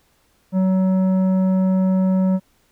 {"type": "tone with tanh clipping", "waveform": "sine", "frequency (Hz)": 187.8, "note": "F#3", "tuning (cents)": 26, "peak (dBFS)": -16, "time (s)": [0.52, 2.4], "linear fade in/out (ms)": 50, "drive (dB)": 10, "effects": ["pink hiss -61 dBFS RMS until 2.71 s"]}